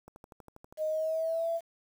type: click train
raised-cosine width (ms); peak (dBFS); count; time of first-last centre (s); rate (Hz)
1; -35; 9; 0.08-0.725; 12.4
type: tone with pitch glide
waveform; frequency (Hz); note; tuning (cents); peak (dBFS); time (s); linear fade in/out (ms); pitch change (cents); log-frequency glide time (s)
sine; 622.3 to 667; D#5 to E5; 0 to +20; -28; 0.77-1.61; 50; +120; 0.88-1.49
effects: 9-bit